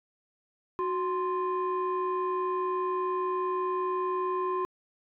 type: tone pair together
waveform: sine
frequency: 369.2 / 1044.3 Hz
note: F#4 / C6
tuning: -4 / -4 cents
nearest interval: octave + tritone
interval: 1800 cents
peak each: -28 dBFS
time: 0.79-4.65 s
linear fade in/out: 0 ms
effects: tanh soft clip ceiling -23 dBFS